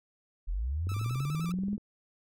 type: linear sweep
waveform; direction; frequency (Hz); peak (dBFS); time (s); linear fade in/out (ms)
sine; up; 36.71 to 211.4; -29; 0.47-1.77; 20
type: click train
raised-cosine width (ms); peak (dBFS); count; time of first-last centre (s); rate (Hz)
3; -30; 20; 0.87-1.779; 20.9
type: tone with vibrato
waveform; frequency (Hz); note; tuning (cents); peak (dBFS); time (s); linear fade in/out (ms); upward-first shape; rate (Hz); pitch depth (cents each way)
sawtooth; 1242; D#6; -3; -38; 0.89-1.52; 2; square; 9.7; 90
effects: none